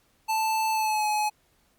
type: tone with pitch glide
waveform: square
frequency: 880 to 846.6 Hz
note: A5 to G#5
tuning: 0 to +33 cents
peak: -24 dBFS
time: 0.28-1.3 s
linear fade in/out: 20 ms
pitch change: -67 cents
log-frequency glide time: 0.72-1.06 s
effects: pink hiss -66 dBFS RMS until 1.78 s + Opus 48 kbps